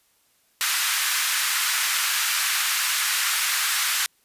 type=high-pass noise; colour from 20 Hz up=pink; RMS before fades=-23 dBFS; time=0.61-4.06 s; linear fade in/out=0 ms; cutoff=1300 Hz; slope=24 dB/octave; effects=white hiss -64 dBFS RMS until 4.24 s + resampled to 32000 Hz